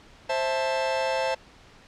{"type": "chord", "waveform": "45% pulse", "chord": "A minor", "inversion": "first", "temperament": "just", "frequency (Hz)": [528, 660, 880], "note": ["C5", "E5", "A5"], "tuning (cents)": [16, 2, 0], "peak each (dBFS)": [-27, -30, -29], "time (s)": [0.29, 1.35], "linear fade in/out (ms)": 10, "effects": ["pink hiss -52 dBFS RMS until 1.87 s", "low-pass 5000 Hz 12 dB/octave"]}